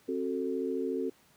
sine chord, F# diminished, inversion second, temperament just, 266.4 / 370 / 444 Hz, C4 / F#4 / A4, +31 / 0 / +16 cents, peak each -34 dBFS, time 0.08-1.1 s, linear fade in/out 10 ms, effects pink hiss -63 dBFS RMS until 1.36 s + high-pass 100 Hz 12 dB/octave

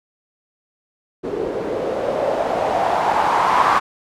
blue noise with low-pass filter sweep, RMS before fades -19 dBFS, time 1.23-3.8 s, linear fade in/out 20 ms, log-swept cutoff 390 to 1100 Hz, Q 4.1, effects none

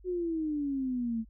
sine exponential sweep, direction down, 370 to 220 Hz, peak -29 dBFS, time 0.04-1.25 s, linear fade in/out 50 ms, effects added 50 Hz sine -52 dBFS peak until 1.29 s

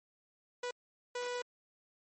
sawtooth tone bursts at uneven times, 490.6 Hz, B4, 12 cents flat, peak -32 dBFS, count 2, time 0.63-0.71 / 1.15-1.42 s, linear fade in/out 5 ms, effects MP3 32 kbps

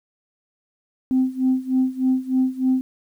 sine tone with tremolo, 259.1 Hz, C4, 17 cents flat, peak -13 dBFS, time 1.11-2.81 s, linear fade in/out 0 ms, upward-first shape sine, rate 3.3 Hz, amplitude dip 90%, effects tanh soft clip ceiling -11 dBFS + 9-bit

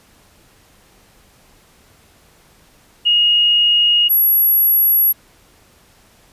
sine tone pair in turn, 2869 / 11456 Hz, F7 / F9, +46 / +43 cents, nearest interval 2 octaves, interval 2397 cents, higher second, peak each -10 dBFS, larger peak neither, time 3.05-4.09 / 4.09-5.13 s, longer neither, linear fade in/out 20 ms, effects pink hiss -51 dBFS RMS until 6.32 s + resampled to 32000 Hz

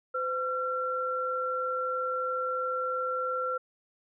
sine tone pair together, 510 / 1361.5 Hz, C5 / F6, -44 / -44 cents, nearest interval octave + perfect fourth, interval 1700 cents, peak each -32 / -30 dBFS, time 0.14-3.58 s, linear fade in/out 10 ms, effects none

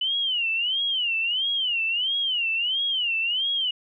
sine tone with vibrato, 2960 Hz, F#7, in tune, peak -22 dBFS, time 0.01-3.71 s, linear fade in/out 5 ms, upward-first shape sine, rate 1.5 Hz, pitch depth 190 cents each way, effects none

